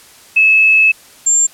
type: tone pair in turn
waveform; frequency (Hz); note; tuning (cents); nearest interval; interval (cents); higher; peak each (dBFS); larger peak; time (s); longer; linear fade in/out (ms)
sine; 2598 / 7348; E7 / A#8; -26 / -26; octave + tritone; 1800; second; -6 / -8; first; 0.36-0.92 / 1.26-1.47; first; 10
effects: white hiss -42 dBFS RMS until 1.53 s + low-pass 12000 Hz 12 dB/octave